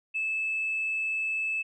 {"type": "tone", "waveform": "sine", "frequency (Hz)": 2616, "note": "E7", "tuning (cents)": -14, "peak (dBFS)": -26, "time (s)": [0.14, 1.63], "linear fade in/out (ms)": 20, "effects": ["tanh soft clip ceiling -22 dBFS"]}